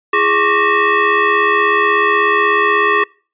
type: tone with frequency modulation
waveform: sine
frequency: 337.8 Hz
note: E4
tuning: 42 cents sharp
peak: -10 dBFS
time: 0.13-3.04 s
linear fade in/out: 5 ms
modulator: 752 Hz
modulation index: 2.7
effects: noise-tail reverb RT60 0.4 s tail -26 dB re dry + resampled to 8000 Hz